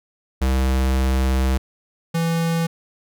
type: tone pair in turn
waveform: square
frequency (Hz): 65.41 / 165.97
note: C2 / E3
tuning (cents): 0 / +12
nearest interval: octave + major third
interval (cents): 1612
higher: second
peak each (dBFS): -17 / -19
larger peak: first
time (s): 0.41-1.58 / 2.14-2.67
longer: first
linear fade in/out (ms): 10
effects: none